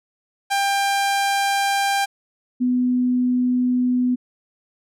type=tone pair in turn; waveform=sawtooth / sine; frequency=795 / 249.3 Hz; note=G5 / B3; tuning=+24 / +16 cents; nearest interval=octave + minor sixth; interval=2008 cents; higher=first; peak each=-14 / -16 dBFS; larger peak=first; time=0.5-2.06 / 2.6-4.16 s; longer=neither; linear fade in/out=20 ms; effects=low-pass 12000 Hz 12 dB/octave